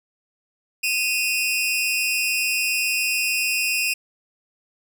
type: tone pair together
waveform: sawtooth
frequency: 2503 / 2730 Hz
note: D#7 / F7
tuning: +10 / -40 cents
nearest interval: major second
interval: 150 cents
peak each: -19 / -21 dBFS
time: 0.83-3.94 s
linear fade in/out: 10 ms
effects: none